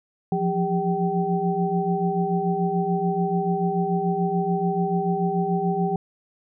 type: tone cluster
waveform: sine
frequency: 172.2 / 179.1 / 400.4 / 770 Hz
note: F3 / F3 / G4 / G5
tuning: -24 / +44 / +37 / -31 cents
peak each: -26 dBFS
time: 0.32-5.96 s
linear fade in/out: 2 ms
effects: none